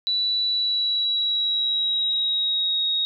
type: tone with pitch glide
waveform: sine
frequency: 3951 to 3766 Hz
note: B7 to A#7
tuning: 0 to +17 cents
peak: -20 dBFS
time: 0.07-3.05 s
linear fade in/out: 0 ms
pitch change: -83 cents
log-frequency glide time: 0.46-2.84 s
effects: none